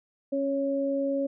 sine tone pair together, 275 / 554.4 Hz, C#4 / C#5, -14 / 0 cents, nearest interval octave, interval 1214 cents, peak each -28 / -27 dBFS, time 0.32-1.27 s, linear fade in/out 10 ms, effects none

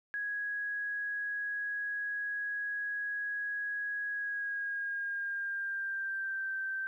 sine tone with pitch glide, 1661.2 to 1558.9 Hz, G#6 to G6, 0 to -10 cents, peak -33 dBFS, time 0.14-6.87 s, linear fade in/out 0 ms, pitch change -110 cents, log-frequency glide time 4.1-6.56 s, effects 12-bit

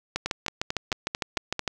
two click trains, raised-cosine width 0.2 ms, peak -10 / -9 dBFS, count 7 / 11, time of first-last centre 0.26-1.593 / 0.16-1.677 s, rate 4.5 / 6.59 Hz, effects none

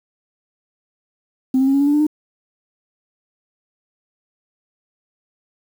sine tone with pitch steps, 260.4 / 266.2 / 272.1 / 278.1 / 284.3 / 290.6 / 297.1 / 303.6 Hz, C4 / C4 / C#4 / C#4 / C#4 / D4 / D4 / D#4, -8 / +30 / -32 / +6 / +44 / -18 / +20 / -42 cents, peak -11 dBFS, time 1.54-2.068 s, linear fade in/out 5 ms, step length 66 ms, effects tanh soft clip ceiling -9 dBFS + 7-bit

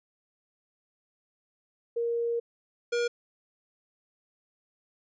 sine / square tone pair in turn, 468.4 / 476.3 Hz, A#4 / A#4, +8 / +37 cents, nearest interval unison, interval 29 cents, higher second, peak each -26 dBFS, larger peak neither, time 1.96-2.4 / 2.92-3.08 s, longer first, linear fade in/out 10 ms, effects resampled to 16000 Hz

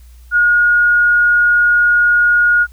sine tone, 1438 Hz, F#6, 50 cents flat, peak -8 dBFS, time 0.31-2.67 s, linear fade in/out 50 ms, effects added 60 Hz sine -37 dBFS peak until 2.72 s + white hiss -53 dBFS RMS until 2.72 s

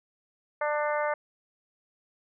harmonic tone, 297.7 Hz, D4, 24 cents sharp, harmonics 2 / 3 / 4 / 5 / 6 / 7, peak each -28 / -32 / -34 / -36 / -38 / -39 dBFS, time 0.61-1.14 s, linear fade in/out 5 ms, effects none

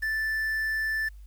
triangle tone with quantisation, 1760 Hz, A6, in tune, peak -24 dBFS, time 0.02-1.09 s, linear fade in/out 10 ms, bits 8, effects added 50 Hz sine -43 dBFS peak until 1.26 s + white hiss -68 dBFS RMS until 1.26 s

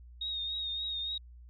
sine tone with vibrato, 3729 Hz, A#7, in tune, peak -33 dBFS, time 0.21-1.18 s, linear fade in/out 5 ms, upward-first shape triangle, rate 3.5 Hz, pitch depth 44 cents each way, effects added 60 Hz sine -49 dBFS peak until 1.49 s

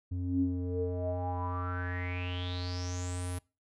square tone with low-pass filter sweep, 89.6 Hz, F2, 45 cents sharp, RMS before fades -34 dBFS, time 0.11-3.39 s, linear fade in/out 10 ms, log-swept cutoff 190 to 11000 Hz, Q 9.1, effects noise-tail reverb RT60 0.3 s tail -24 dB re dry

